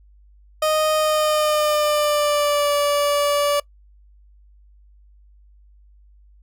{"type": "tone with pitch glide", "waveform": "30% pulse", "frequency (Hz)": [620, 578.5], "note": ["D#5", "D5"], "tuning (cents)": [-6, -26], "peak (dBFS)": -14, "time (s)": [0.62, 3.6], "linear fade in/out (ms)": 5, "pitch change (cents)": -120, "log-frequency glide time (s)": [0.95, 2.74], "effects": ["noise-tail reverb RT60 0.1 s tail -23 dB re dry", "added 50 Hz sine -48 dBFS peak until 6.42 s"]}